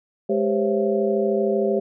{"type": "tone cluster", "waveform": "sine", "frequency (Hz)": [210.1, 396.2, 511, 544, 669], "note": ["G#3", "G4", "C5", "C#5", "E5"], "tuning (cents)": [20, 18, -41, -33, 25], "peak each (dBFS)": [-25, -21, -28, -25, -29], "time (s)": [0.29, 1.8], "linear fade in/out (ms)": 10, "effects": []}